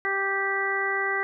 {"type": "harmonic tone", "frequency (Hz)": 392, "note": "G4", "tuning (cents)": 0, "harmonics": [1, 2, 3, 4, 5], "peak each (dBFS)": [-31, -33, -32, -30, -27], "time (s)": [0.05, 1.23], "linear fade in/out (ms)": 0, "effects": []}